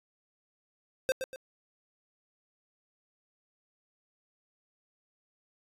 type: tone with echo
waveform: square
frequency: 523.3 Hz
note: C5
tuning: in tune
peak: -25 dBFS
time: 1.09-1.12 s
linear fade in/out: 0 ms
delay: 120 ms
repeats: 2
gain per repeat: -8 dB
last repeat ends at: 1.36 s
effects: resampled to 32000 Hz